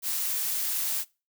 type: noise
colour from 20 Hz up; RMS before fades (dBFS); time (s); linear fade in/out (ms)
blue; -29; 0.02-1.05; 50
effects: noise-tail reverb RT60 0.3 s tail -23 dB re dry